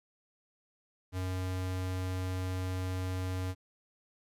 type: tone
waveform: square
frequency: 92.5 Hz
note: F#2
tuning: in tune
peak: -33 dBFS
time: 1.12-3.55 s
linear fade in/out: 50 ms
effects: resampled to 32000 Hz + 11-bit